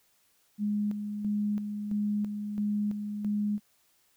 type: tone with tremolo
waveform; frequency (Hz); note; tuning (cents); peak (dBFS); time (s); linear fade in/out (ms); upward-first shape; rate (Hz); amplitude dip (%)
sine; 207.7; G#3; 0; -26; 0.58-3.6; 50; square; 1.5; 50
effects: white hiss -68 dBFS RMS until 4.16 s